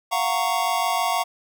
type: chord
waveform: square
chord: Gb major seventh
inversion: third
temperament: just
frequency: 693.7 / 740 / 925 / 1110 Hz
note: F5 / Gb5 / Bb5 / Db6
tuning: -12 / 0 / -14 / +2 cents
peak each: -27 dBFS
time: 0.11-1.24 s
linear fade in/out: 20 ms
effects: none